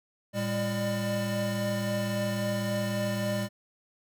square tone cluster, 113.6 / 200.9 / 599 Hz, A#2 / G3 / D5, -44 / +43 / +34 cents, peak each -34 / -32 / -33 dBFS, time 0.33-3.49 s, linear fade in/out 50 ms, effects none

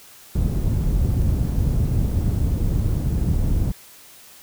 white low-pass noise, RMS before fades -20 dBFS, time 0.35-3.72 s, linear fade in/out 5 ms, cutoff 100 Hz, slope 12 dB/octave, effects white hiss -46 dBFS RMS until 4.42 s

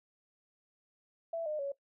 sine tone with pitch steps, 664 / 608.9 / 558.4 Hz, E5 / D#5 / C#5, +12 / -38 / +13 cents, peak -33 dBFS, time 1.33-1.72 s, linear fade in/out 5 ms, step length 130 ms, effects noise-tail reverb RT60 0.1 s tail -17 dB re dry

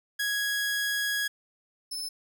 sawtooth tone pair in turn, 1661.2 / 5253 Hz, G#6 / E8, 0 / -7 cents, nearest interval octave + minor sixth, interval 1993 cents, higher second, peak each -23 / -30 dBFS, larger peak first, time 0.19-1.28 / 1.91-2.09 s, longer first, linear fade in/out 10 ms, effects none

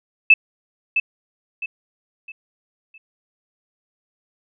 sine tone with echo, 2623 Hz, E7, 9 cents flat, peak -6 dBFS, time 0.3-0.34 s, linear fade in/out 5 ms, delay 660 ms, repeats 4, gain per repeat -9 dB, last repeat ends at 2.98 s, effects none

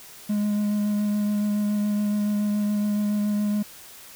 triangle tone with vibrato, 207.7 Hz, G#3, in tune, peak -19 dBFS, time 0.29-3.63 s, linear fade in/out 10 ms, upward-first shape sine, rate 7.1 Hz, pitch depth 13 cents each way, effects white hiss -45 dBFS RMS until 4.15 s

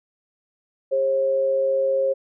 sine tone pair together, 402.8 / 537.7 Hz, G4 / C5, +47 / +47 cents, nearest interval perfect fourth, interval 500 cents, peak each -29 / -18 dBFS, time 0.91-2.14 s, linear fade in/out 20 ms, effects none

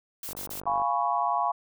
blue noise bursts, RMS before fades -37 dBFS, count 3, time 0.23-0.602 s, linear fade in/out 2 ms, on 100 ms, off 36 ms
click train, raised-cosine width 1 ms, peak -28 dBFS, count 27, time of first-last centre 0.29-0.818 s, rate 49.2 Hz
sine chord, C# dominant seventh, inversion first, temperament equal, 698.5 / 830.6 / 987.8 / 1108.7 Hz, E#5 / G#5 / B5 / C#6, 0 / 0 / 0 / 0 cents, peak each -29 dBFS, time 0.66-1.52 s, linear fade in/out 10 ms
effects none

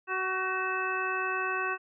harmonic tone with a mistuned harmonic, 374.3 Hz, F#4, 20 cents sharp, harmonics 1 / 2 / 3 / 4 / 5 / 7, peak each -36 / -39 / -33 / -33 / -39 / -36 dBFS, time 0.07-1.78 s, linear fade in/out 50 ms, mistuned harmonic 4, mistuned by +22 cents, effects none

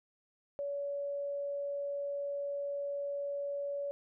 sine tone, 567 Hz, C#5, 39 cents sharp, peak -34 dBFS, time 0.59-3.91 s, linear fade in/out 0 ms, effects none

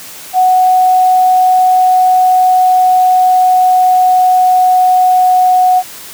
sine tone with pitch glide, 740 to 735.7 Hz, F#5 to F#5, 0 to -10 cents, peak -5 dBFS, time 0.33-5.83 s, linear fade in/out 50 ms, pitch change -10 cents, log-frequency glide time 0.92-5.51 s, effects white hiss -30 dBFS RMS until 6.13 s + high-pass 80 Hz 12 dB/octave

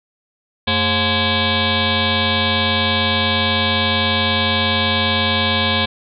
sine tone with frequency modulation, 1661.2 Hz, G#6, in tune, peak -14 dBFS, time 0.67-5.86 s, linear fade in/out 10 ms, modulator 314 Hz, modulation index 7.1, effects none

